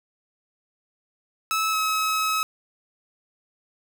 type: tone pair in turn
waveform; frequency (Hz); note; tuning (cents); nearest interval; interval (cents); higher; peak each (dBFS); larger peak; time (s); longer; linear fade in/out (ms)
sawtooth; 1300 / 1283.6; E6 / E6; -24 / -46; unison; 22; first; -18; neither; 1.51-1.73 / 1.73-2.43; second; 0
effects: none